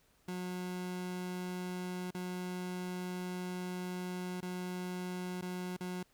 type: tone with dropouts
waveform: 30% pulse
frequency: 181.2 Hz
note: F#3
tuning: 36 cents flat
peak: -35 dBFS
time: 0.28-6.03 s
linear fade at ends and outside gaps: 5 ms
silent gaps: 2.108-2.146 / 4.406-4.426 / 5.413-5.423 / 5.767-5.806 s
effects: pink hiss -70 dBFS RMS until 6.13 s